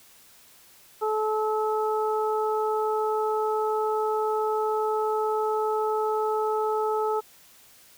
harmonic tone, 431.8 Hz, A4, 33 cents flat, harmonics 1 / 2 / 3, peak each -25 / -28 / -31 dBFS, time 1.01-7.21 s, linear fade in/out 20 ms, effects white hiss -54 dBFS RMS until 7.97 s

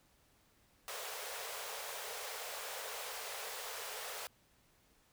pink high-pass noise, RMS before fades -44 dBFS, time 0.88-4.27 s, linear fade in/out 0 ms, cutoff 420 Hz, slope 96 dB/octave, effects pink hiss -70 dBFS RMS until 5.12 s

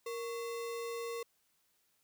sine tone with sample-and-hold, 466.2 Hz, A#4, in tune, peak -37 dBFS, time 0.06-1.23 s, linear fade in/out 5 ms, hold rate 1575 Hz, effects white hiss -75 dBFS RMS until 2.03 s

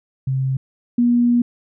sine tone pair in turn, 132.7 / 240.3 Hz, C3 / B3, +25 / -47 cents, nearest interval minor seventh, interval 1028 cents, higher second, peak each -17 / -12 dBFS, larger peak second, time 0.27-0.57 / 0.98-1.42 s, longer second, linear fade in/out 5 ms, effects none

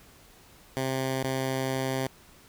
10% pulse tone with dropouts, 132.1 Hz, C3, 17 cents sharp, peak -19 dBFS, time 0.77-2.07 s, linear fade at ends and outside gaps 0 ms, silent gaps 1.229-1.241 s, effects pink hiss -55 dBFS RMS until 2.48 s

